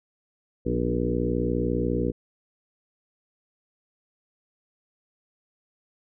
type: harmonic tone with a mistuned harmonic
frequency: 60 Hz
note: B1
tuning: 49 cents flat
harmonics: 1 / 2 / 3 / 4 / 5 / 6 / 7 / 8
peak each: -31 / -31 / -31 / -31 / -31 / -31 / -31 / -31 dBFS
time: 0.65-2.12 s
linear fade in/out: 20 ms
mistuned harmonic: 4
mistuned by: +40 cents
effects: none